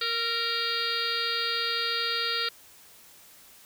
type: harmonic tone with a mistuned harmonic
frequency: 466.2 Hz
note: A#4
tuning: in tune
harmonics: 1 / 3 / 4 / 5 / 6 / 7 / 8 / 9 / 10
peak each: -38 / -32 / -36 / -38 / -37 / -38 / -33 / -35 / -33 dBFS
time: 0.01-2.49 s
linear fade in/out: 5 ms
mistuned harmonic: 3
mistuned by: -29 cents
effects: white hiss -53 dBFS RMS until 3.65 s